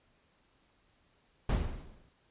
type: noise with exponential decay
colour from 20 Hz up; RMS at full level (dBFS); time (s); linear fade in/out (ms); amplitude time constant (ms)
brown; -25; 1.49-2.09; 5; 130
effects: pink hiss -70 dBFS RMS until 2.3 s + resampled to 8000 Hz